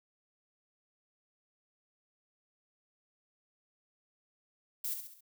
violet noise with echo, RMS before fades -36 dBFS, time 4.84-4.94 s, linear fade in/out 5 ms, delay 67 ms, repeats 4, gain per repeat -6 dB, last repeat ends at 5.208 s, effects none

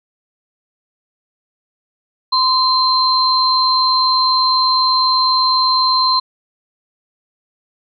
sine tone pair together, 1032 / 4128 Hz, C6 / C8, -24 / -24 cents, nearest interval 2 octaves, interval 2400 cents, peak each -14 dBFS, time 2.32-6.2 s, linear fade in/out 10 ms, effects none

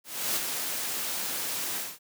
white noise with ADSR envelope, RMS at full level -27 dBFS, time 0.04-1.99 s, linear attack 320 ms, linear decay 33 ms, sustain -5 dB, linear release 220 ms, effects high-pass 150 Hz 12 dB/octave

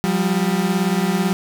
35% pulse beating tone pair, 178.2 / 196.2 Hz, F3 / G3, +35 / +2 cents, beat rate 18 Hz, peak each -18 dBFS, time 0.04-1.33 s, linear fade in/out 0 ms, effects none

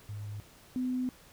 sine tone pair in turn, 103.83 / 253.2 Hz, G#2 / B3, 0 / +43 cents, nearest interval octave + minor third, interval 1543 cents, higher second, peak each -37 / -29 dBFS, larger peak second, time 0.09-0.4 / 0.76-1.09 s, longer second, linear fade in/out 0 ms, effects pink hiss -57 dBFS RMS until 1.32 s

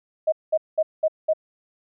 sine tone bursts, 629 Hz, D#5, 19 cents sharp, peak -16 dBFS, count 5, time 0.27-1.335 s, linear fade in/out 10 ms, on 53 ms, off 200 ms, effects none

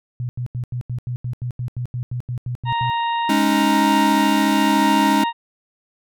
sine tone bursts, 123.1 Hz, B2, 5 cents flat, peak -22 dBFS, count 16, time 0.2-2.9 s, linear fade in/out 0 ms, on 90 ms, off 84 ms
harmonic tone, 932.3 Hz, A#5, in tune, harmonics 1 / 2 / 3 / 4, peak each -19 / -30 / -32 / -34 dBFS, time 2.65-5.33 s, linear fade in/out 50 ms
square chord, Ab suspended fourth, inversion none, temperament equal, 207.7 / 277.2 / 311.1 Hz, Ab3 / Db4 / Eb4, 0 / 0 / 0 cents, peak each -21 dBFS, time 3.29-5.24 s, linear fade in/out 5 ms
effects none

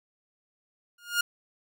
sawtooth tone with exponential growth, 1420 Hz, F6, 28 cents sharp, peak -17 dBFS, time 0.98-1.21 s, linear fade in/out 5 ms, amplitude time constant 49 ms, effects none

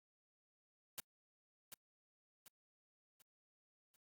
white noise with echo, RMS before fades -45 dBFS, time 0.98-1 s, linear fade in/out 0 ms, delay 740 ms, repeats 4, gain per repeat -7 dB, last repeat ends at 3.96 s, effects noise-tail reverb RT60 0.1 s tail -26 dB re dry + Opus 48 kbps

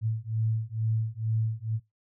sine beating tone pair, 110 / 112.2 Hz, A2 / A2, 0 / +34 cents, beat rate 2.2 Hz, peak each -29 dBFS, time 0.01-1.8 s, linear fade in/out 50 ms, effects noise-tail reverb RT60 0.2 s tail -21 dB re dry

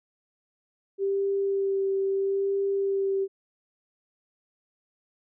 sine tone with vibrato, 392 Hz, G4, in tune, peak -23 dBFS, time 0.98-3.28 s, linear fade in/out 50 ms, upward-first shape sine, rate 0.76 Hz, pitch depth 14 cents each way, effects none

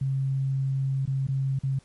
sine tone with dropouts, 134.9 Hz, C#3, 47 cents flat, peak -23 dBFS, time 0.01-1.79 s, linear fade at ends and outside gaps 5 ms, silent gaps 1.056-1.075 / 1.27-1.285 / 1.59-1.634 s, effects pink hiss -60 dBFS RMS until 1.84 s + MP3 48 kbps

